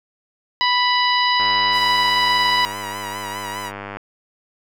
harmonic tone, 987.8 Hz, B5, in tune, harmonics 1 / 2 / 3 / 4 / 5, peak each -18 / -21 / -23 / -24 / -25 dBFS, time 0.61-2.65 s, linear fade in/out 0 ms
click train, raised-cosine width 0.5 ms, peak -15 dBFS, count 258, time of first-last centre 1.4-3.97 s, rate 100 Hz
sawtooth tone with vibrato, 980 Hz, B5, 14 cents flat, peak -24 dBFS, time 1.71-3.72 s, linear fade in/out 50 ms, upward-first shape sine, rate 4.9 Hz, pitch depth 49 cents each way
effects none

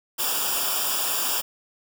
white noise with comb filter, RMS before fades -25 dBFS, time 0.18-1.42 s, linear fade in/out 20 ms, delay 0.48 ms, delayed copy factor -0.9, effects none

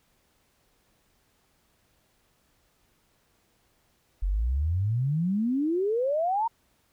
sine exponential sweep, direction up, 43.17 to 943 Hz, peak -23 dBFS, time 4.22-6.48 s, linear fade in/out 10 ms, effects pink hiss -68 dBFS RMS until 6.92 s

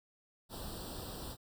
pink noise with comb filter, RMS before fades -44 dBFS, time 0.49-1.37 s, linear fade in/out 50 ms, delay 0.23 ms, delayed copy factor +0.9, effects none

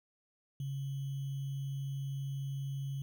sine tone with sample-and-hold, 137.3 Hz, C#3, 16 cents flat, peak -35 dBFS, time 0.6-3.02 s, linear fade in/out 2 ms, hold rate 3150 Hz, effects none

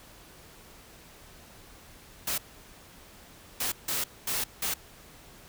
white noise bursts at uneven times, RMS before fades -30 dBFS, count 5, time 2.27-2.38 / 3.6-3.72 / 3.88-4.04 / 4.27-4.44 / 4.62-4.74 s, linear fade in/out 5 ms, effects pink hiss -52 dBFS RMS until 5.48 s

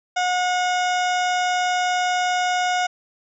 harmonic tone with a mistuned harmonic, 725 Hz, F#5, 35 cents flat, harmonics 1 / 2 / 3 / 4 / 5 / 7 / 8 / 9 / 10, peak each -20 / -26 / -30 / -32 / -34 / -37 / -38 / -39 / -40 dBFS, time 0.16-2.87 s, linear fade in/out 10 ms, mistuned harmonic 9, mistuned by +19 cents, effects none

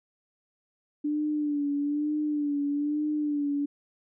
sine tone with vibrato, 293.7 Hz, D4, in tune, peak -25 dBFS, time 1.04-3.66 s, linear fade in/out 10 ms, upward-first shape sine, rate 1.1 Hz, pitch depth 48 cents each way, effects none

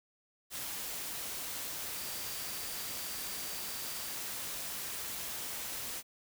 sine tone in noise, 4699 Hz, D8, in tune, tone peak -50 dBFS, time 1.93-4.18 s, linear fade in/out 50 ms, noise white, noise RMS -40 dBFS, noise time 0.5-6.03 s, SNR -13 dB, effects none

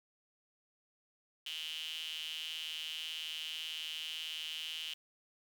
sawtooth tone with high-pass filter, 158.2 Hz, D#3, 29 cents sharp, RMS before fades -42 dBFS, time 1.46-4.94 s, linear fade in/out 5 ms, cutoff 3000 Hz, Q 9.2, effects 10-bit

